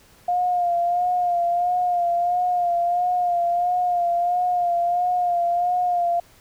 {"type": "tone with vibrato", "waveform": "sine", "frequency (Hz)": 706, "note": "F5", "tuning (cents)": 19, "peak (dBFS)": -18, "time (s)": [0.28, 6.2], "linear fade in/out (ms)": 5, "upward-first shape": "sine", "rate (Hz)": 1.5, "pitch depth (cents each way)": 38, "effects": ["pink hiss -53 dBFS RMS until 6.4 s"]}